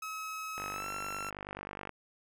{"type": "tone with pitch glide", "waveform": "30% pulse", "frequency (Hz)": [1283, 1352.2], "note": ["E6", "E6"], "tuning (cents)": [-47, 44], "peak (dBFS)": -35, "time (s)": [0.02, 1.3], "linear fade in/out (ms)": 5, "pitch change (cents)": 91, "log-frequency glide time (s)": [0.72, 0.88]}
{"type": "click train", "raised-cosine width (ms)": 0.5, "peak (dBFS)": -25, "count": 66, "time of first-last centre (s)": [0.58, 1.893], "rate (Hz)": 49.5}
{"effects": []}